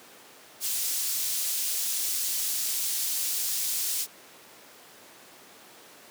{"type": "high-pass noise", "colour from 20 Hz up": "pink", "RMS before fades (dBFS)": -29, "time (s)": [0.6, 4.07], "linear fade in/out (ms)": 50, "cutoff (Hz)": 5700, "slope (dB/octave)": 12, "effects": ["pink hiss -50 dBFS RMS until 6.1 s", "high-pass 300 Hz 12 dB/octave"]}